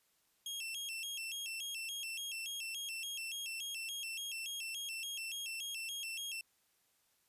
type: tone with vibrato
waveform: sawtooth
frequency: 2960 Hz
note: F#7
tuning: in tune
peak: -37 dBFS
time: 0.46-6.41 s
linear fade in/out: 2 ms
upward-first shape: square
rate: 3.5 Hz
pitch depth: 170 cents each way
effects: white hiss -75 dBFS RMS until 7.28 s + resampled to 32000 Hz